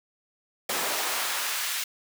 pink noise with high-pass filter sweep, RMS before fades -29 dBFS, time 0.69-1.84 s, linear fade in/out 5 ms, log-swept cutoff 440 to 2100 Hz, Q 0.8, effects none

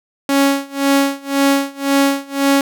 sawtooth tone with tremolo, 277.2 Hz, C#4, in tune, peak -6 dBFS, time 0.29-2.61 s, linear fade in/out 2 ms, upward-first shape sine, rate 1.9 Hz, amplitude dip 95%, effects none

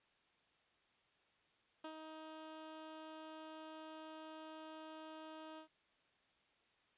15% pulse tone with ADSR envelope, 314.7 Hz, D#4, 20 cents sharp, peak -39 dBFS, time 1.84-5.68 s, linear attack 6 ms, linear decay 74 ms, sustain -5 dB, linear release 100 ms, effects white hiss -75 dBFS RMS until 6.97 s + resampled to 8000 Hz

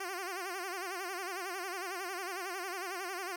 10% pulse tone with vibrato, 370 Hz, F#4, in tune, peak -29 dBFS, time 0-3.36 s, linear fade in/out 5 ms, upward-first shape sine, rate 11 Hz, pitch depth 120 cents each way, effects none

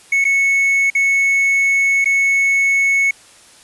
triangle tone with dropouts, 2205 Hz, C#7, 10 cents flat, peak -10 dBFS, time 0.12-3.11 s, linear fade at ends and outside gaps 5 ms, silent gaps 0.243-0.25 / 0.902-0.95 / 2.045-2.056 s, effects white hiss -45 dBFS RMS until 3.63 s + resampled to 24000 Hz

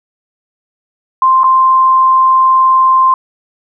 sine tone with dropouts, 1046.5 Hz, C6, in tune, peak -5 dBFS, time 1.22-3.14 s, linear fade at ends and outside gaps 2 ms, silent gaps 1.434-1.441 s, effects none

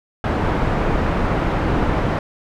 pink low-pass noise, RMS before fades -19 dBFS, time 0.24-2.19 s, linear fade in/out 2 ms, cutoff 1400 Hz, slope 12 dB/octave, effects none

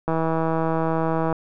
click train, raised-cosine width 1 ms, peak -10 dBFS, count 203, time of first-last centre 0.08-1.327 s, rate 162 Hz, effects none

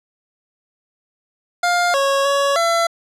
25% pulse tone with pitch steps, 704 / 551 / 560 / 675 Hz, F5 / C#5 / C#5 / E5, +14 / -11 / +18 / +41 cents, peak -11 dBFS, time 1.63-2.87 s, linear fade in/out 5 ms, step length 310 ms, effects low-pass 9000 Hz 12 dB/octave

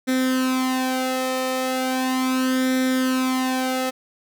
sawtooth tone with flanger, 258.5 Hz, C4, 21 cents flat, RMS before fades -22 dBFS, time 0.07-3.91 s, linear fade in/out 20 ms, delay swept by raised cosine 0.53 to 1.63 ms, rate 0.37 Hz, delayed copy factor +0.75, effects none

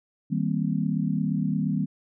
sine chord, C minor seventh, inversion first, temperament equal with one note detuned, 158.65 / 196 / 233.1 / 261.6 Hz, Eb3 / G3 / Bb3 / C4, +34 / 0 / 0 / 0 cents, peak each -27 / -27 / -30 / -31 dBFS, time 0.3-1.86 s, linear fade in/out 20 ms, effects none

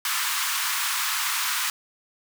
pink high-pass noise, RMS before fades -26 dBFS, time 0.05-1.7 s, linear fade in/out 2 ms, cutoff 980 Hz, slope 48 dB/octave, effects none

